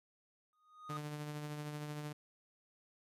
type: tone with exponential growth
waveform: triangle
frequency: 1240 Hz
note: D#6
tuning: 6 cents flat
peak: -37 dBFS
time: 0.53-0.97 s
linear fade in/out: 0 ms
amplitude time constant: 95 ms
type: tone with tremolo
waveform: sawtooth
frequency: 149.1 Hz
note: D3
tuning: 27 cents sharp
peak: -36 dBFS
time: 0.89-2.13 s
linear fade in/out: 10 ms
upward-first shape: triangle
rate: 13 Hz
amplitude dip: 40%
effects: resampled to 32000 Hz